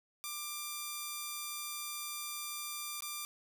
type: tone with dropouts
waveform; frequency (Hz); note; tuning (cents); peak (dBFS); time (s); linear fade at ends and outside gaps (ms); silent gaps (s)
5% pulse; 1187; D6; +18; -27; 0.24-3.25; 0; 3.006-3.022
effects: none